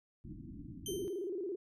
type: low-pass noise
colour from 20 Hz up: white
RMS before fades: -48 dBFS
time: 0.24-1.08 s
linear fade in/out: 0 ms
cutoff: 320 Hz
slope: 96 dB/octave
type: tone with exponential decay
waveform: 15% pulse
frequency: 3108 Hz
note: G7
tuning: 16 cents flat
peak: -31 dBFS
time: 0.86-1.29 s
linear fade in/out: 2 ms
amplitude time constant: 92 ms
type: tone with vibrato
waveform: sine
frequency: 373.6 Hz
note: F#4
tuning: 17 cents sharp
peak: -36 dBFS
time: 0.88-1.56 s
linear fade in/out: 10 ms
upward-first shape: square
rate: 18 Hz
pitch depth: 130 cents each way
effects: resampled to 32000 Hz